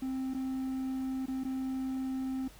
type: tone with dropouts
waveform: triangle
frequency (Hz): 262.7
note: C4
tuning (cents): +7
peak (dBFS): -30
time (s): 0.02-2.48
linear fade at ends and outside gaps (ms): 5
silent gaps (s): 0.338-0.346 / 1.259-1.281 / 1.437-1.449
effects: added 50 Hz sine -56 dBFS peak until 2.59 s + pink hiss -56 dBFS RMS until 2.59 s